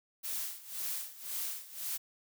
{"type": "noise with tremolo", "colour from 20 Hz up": "blue", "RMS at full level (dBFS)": -36, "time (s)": [0.23, 1.98], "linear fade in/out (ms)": 20, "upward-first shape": "sine", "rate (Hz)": 1.9, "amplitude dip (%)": 85, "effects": []}